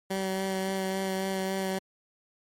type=tone with vibrato; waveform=15% pulse; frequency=191.1 Hz; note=G3; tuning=44 cents flat; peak=-22 dBFS; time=0.1-1.79 s; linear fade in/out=10 ms; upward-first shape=sine; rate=3.6 Hz; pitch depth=14 cents each way; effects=MP3 64 kbps